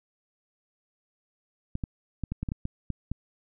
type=clicks; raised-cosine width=5 ms; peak=-18 dBFS; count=10; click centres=1.754 / 1.838 / 2.237 / 2.32 / 2.43 / 2.488 / 2.519 / 2.654 / 2.903 / 3.116 s; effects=none